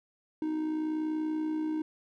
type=tone with amplitude modulation; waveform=triangle; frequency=311.1 Hz; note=D#4; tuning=in tune; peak=-25 dBFS; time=0.42-1.82 s; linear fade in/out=2 ms; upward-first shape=sine; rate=60.6 Hz; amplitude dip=45%; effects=none